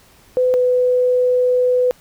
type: tone pair in turn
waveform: sine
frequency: 505 / 499.5 Hz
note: B4 / B4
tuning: +39 / +20 cents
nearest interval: unison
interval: 19 cents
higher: first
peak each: -12 dBFS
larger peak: neither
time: 0.37-0.54 / 0.54-1.91 s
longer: second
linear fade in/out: 0 ms
effects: pink hiss -50 dBFS RMS until 2 s